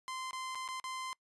sawtooth tone with dropouts, 1038 Hz, C6, 14 cents flat, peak -35 dBFS, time 0.08-1.13 s, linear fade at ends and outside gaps 0 ms, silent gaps 0.309-0.331 / 0.548-0.554 / 0.678-0.687 / 0.799-0.841 s, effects noise-tail reverb RT60 0.1 s tail -25 dB re dry + resampled to 24000 Hz

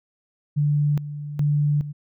sine tone with tremolo, 146.83 Hz, D3, in tune, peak -17 dBFS, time 0.56-1.93 s, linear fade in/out 20 ms, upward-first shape square, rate 1.2 Hz, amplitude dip 75%, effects none

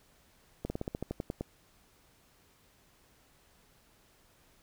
slowing click train, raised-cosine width 2 ms, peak -21 dBFS, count 11, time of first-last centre 0.65-1.41 s, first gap 50 ms, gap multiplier 1.09, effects pink hiss -65 dBFS RMS until 4.62 s

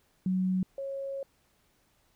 sine tone pair in turn, 185.9 / 547.5 Hz, F#3 / C#5, +8 / -22 cents, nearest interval octave + perfect fifth, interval 1870 cents, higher second, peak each -25 / -33 dBFS, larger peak first, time 0.26-0.63 / 0.78-1.23 s, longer second, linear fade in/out 2 ms, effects pink hiss -69 dBFS RMS until 2.15 s

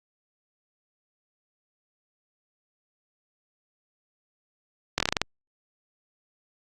slowing click train, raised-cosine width 0.2 ms, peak -5 dBFS, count 8, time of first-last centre 4.98-5.216 s, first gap 22 ms, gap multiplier 1.14, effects Opus 48 kbps

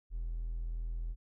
triangle tone with hard clipping, 41.36 Hz, E1, 7 cents sharp, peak -34 dBFS, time 0.1-1.16 s, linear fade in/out 50 ms, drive 2 dB, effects none

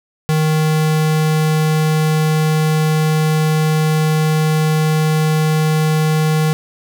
square tone, 155.8 Hz, D#3, 3 cents sharp, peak -13 dBFS, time 0.29-6.53 s, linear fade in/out 0 ms, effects none

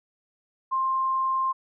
sine tone, 1055 Hz, C6, 14 cents sharp, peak -22 dBFS, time 0.71-1.53 s, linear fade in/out 20 ms, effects none

